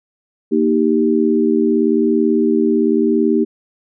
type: chord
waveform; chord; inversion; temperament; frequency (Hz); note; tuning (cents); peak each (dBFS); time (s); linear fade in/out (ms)
sine; Eb major; second; equal; 233.1 / 311.1 / 392; Bb3 / Eb4 / G4; 0 / 0 / 0; -16; 0.51-3.45; 20
effects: none